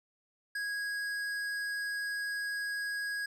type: tone with tanh clipping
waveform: sine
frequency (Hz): 1652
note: G#6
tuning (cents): -10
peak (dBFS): -35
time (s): 0.55-3.26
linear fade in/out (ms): 5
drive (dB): 14
effects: none